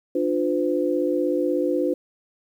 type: tone cluster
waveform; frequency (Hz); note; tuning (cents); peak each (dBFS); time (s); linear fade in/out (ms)
sine; 296.8 / 353.1 / 508; D4 / F4 / B4; +18 / +19 / +49; -24; 0.15-1.94; 5
effects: 9-bit